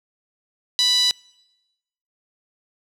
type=tone with band-pass filter; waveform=5% pulse; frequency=987.8 Hz; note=B5; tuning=in tune; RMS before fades=-18 dBFS; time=0.79-1.11 s; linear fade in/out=0 ms; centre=4000 Hz; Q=4.5; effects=noise-tail reverb RT60 1.0 s tail -26 dB re dry